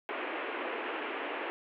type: band-pass noise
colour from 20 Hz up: pink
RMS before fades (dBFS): -37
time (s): 0.09-1.5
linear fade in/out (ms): 0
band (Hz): 290 to 2900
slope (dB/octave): 48
effects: none